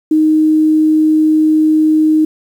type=tone; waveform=sine; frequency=311.1 Hz; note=D#4; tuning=in tune; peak=-7 dBFS; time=0.11-2.25 s; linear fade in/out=5 ms; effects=7-bit